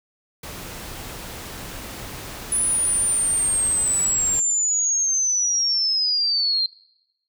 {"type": "noise", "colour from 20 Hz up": "pink", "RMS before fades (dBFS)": -35, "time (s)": [0.43, 4.4], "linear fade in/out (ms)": 5}
{"type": "linear sweep", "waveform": "sine", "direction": "down", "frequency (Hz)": [9956, 4144], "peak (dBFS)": -18, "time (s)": [2.52, 6.66], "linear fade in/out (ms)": 2}
{"effects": ["noise-tail reverb RT60 0.9 s tail -23 dB re dry"]}